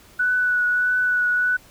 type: tone with vibrato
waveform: sine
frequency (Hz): 1480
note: F#6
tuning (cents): 0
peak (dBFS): -17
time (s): 0.19-1.57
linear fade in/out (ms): 10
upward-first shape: triangle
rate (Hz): 1.6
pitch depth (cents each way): 20
effects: pink hiss -50 dBFS RMS until 1.7 s